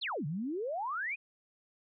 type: exponential two-way sweep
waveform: sine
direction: down then up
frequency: 4569 to 137.6 to 2556 Hz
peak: -33 dBFS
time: 0.01-1.16 s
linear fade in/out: 20 ms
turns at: 0.26 s
effects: none